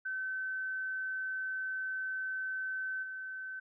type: tone with level steps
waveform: sine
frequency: 1530 Hz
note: G6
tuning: 42 cents flat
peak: -34 / -39 dBFS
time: 0.05-3.6 s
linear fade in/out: 10 ms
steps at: 3.02 s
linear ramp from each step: 20 ms
effects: none